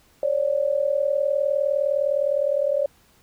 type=tone pair together; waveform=sine; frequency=547.6 / 587.3 Hz; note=C#5 / D5; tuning=-21 / 0 cents; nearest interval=minor second; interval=121 cents; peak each=-22 dBFS; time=0.23-2.86 s; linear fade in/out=2 ms; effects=pink hiss -58 dBFS RMS until 3.22 s